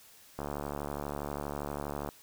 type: click train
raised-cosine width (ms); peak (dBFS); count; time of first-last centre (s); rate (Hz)
1; -22; 124; 0.39-2.089; 72.4
effects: white hiss -57 dBFS RMS until 2.22 s